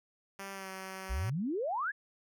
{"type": "tone with pitch glide", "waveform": "5% pulse", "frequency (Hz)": [196, 189.87], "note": ["G3", "F#3"], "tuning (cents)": [0, 45], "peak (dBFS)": -30, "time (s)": [0.39, 1.3], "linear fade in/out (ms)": 2, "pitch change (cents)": -55, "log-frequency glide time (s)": [0.52, 0.69]}
{"type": "exponential sweep", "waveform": "sine", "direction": "up", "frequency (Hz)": [51.8, 1784], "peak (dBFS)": -31, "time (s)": [1.09, 1.92], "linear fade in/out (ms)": 20}
{"effects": []}